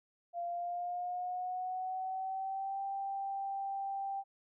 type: tone with pitch glide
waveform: sine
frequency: 692 to 785.8 Hz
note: F5 to G5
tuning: -16 to +4 cents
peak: -35 dBFS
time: 0.33-4.24 s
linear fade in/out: 50 ms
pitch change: +220 cents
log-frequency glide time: 0.45-2.82 s
effects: none